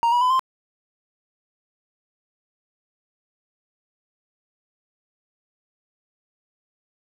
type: tone with pitch steps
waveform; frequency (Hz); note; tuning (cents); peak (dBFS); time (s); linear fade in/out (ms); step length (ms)
triangle; 932.3 / 968.5 / 1006.2 / 1045.3; A#5 / B5 / B5 / C6; 0 / -34 / +32 / -2; -14; 0.03-0.394; 0; 91
effects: none